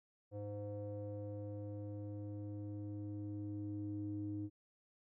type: tone with low-pass filter sweep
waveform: square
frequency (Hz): 103.1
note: G#2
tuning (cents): -12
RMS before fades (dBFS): -44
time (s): 0.31-4.5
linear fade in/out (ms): 50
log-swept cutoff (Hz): 550 to 300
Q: 4.7
effects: none